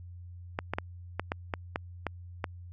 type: clicks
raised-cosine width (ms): 0.5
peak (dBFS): -15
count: 9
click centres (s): 0.589 / 0.736 / 0.785 / 1.196 / 1.319 / 1.538 / 1.759 / 2.067 / 2.442
effects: added 88 Hz sine -43 dBFS peak until 2.72 s